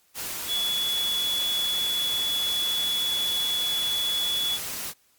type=tone in noise; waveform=sine; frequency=3407 Hz; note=G#7; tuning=44 cents sharp; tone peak=-24 dBFS; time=0.47-4.59 s; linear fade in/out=50 ms; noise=white; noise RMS=-33 dBFS; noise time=0.14-4.94 s; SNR=+6 dB; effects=white hiss -64 dBFS RMS until 5.18 s + Opus 48 kbps